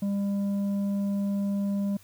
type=tone with tanh clipping; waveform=sine; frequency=200 Hz; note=G3; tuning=35 cents sharp; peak=-26 dBFS; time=0.02-1.97 s; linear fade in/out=5 ms; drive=6 dB; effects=added 97 Hz sine -57 dBFS peak until 2.03 s + white hiss -57 dBFS RMS until 2.03 s